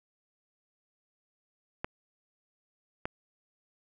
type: clicks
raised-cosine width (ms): 0.5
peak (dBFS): -17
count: 2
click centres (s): 1.845 / 3.055
effects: none